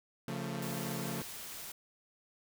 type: chord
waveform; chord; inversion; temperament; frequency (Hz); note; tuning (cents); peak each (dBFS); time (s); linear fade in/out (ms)
sawtooth; Db augmented; none; equal with one note detuned; 138.59 / 174.61 / 223.6; Db3 / F3 / A3; 0 / 0 / +28; -37; 0.28-1.22; 2
type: noise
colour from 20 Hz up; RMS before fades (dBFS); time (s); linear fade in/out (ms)
white; -45; 0.62-1.72; 5
effects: none